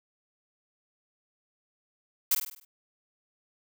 blue noise with echo, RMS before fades -23 dBFS, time 2.31-2.35 s, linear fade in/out 5 ms, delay 50 ms, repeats 6, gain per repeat -6 dB, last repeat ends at 2.65 s, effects none

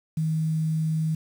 sine tone with quantisation, 158.2 Hz, D#3, 29 cents sharp, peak -22 dBFS, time 0.17-1.15 s, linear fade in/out 5 ms, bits 8, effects none

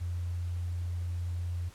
sine tone, 87.31 Hz, F2, in tune, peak -31 dBFS, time 0-1.7 s, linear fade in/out 20 ms, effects pink hiss -56 dBFS RMS until 1.74 s + low-pass 12000 Hz 12 dB/octave

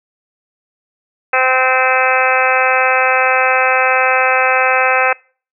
harmonic tone, 258.5 Hz, C4, 21 cents flat, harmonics 2 / 3 / 4 / 5 / 6 / 7 / 8 / 9 / 10, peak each -18 / -17 / -22 / -18 / -18 / -23 / -20 / -22 / -18 dBFS, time 1.33-5.13 s, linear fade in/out 5 ms, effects noise-tail reverb RT60 0.4 s tail -25 dB re dry

